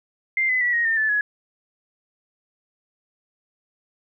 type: tone with pitch steps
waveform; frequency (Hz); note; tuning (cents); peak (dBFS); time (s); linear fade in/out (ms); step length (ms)
sine; 2094 / 2019 / 1947 / 1877.4 / 1810.3 / 1745.6 / 1683.3; C7 / B6 / B6 / A#6 / A6 / A6 / G#6; +1 / +38 / -25 / +12 / +49 / -14 / +23; -18; 0.37-1.21; 2; 120
effects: none